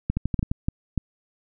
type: two click trains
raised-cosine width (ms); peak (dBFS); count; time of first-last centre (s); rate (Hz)
5; -11 / -10; 5 / 4; 0.17-0.515 / 0.1-0.977; 11.6 / 3.42
effects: none